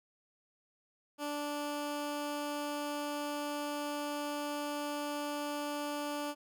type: tone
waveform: 15% pulse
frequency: 292.3 Hz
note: D4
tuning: 8 cents flat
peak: -29 dBFS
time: 1.18-6.35 s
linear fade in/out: 50 ms
effects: none